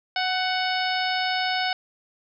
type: harmonic tone with a mistuned harmonic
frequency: 740 Hz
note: F#5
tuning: in tune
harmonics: 1 / 2 / 3 / 4 / 5 / 6 / 7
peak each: -26 / -29 / -31 / -32 / -33 / -34 / -34 dBFS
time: 0.16-1.73 s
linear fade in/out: 2 ms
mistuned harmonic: 2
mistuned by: +22 cents
effects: none